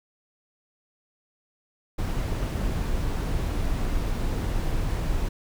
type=noise; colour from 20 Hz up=brown; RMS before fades=-26 dBFS; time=1.98-5.29 s; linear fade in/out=10 ms; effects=none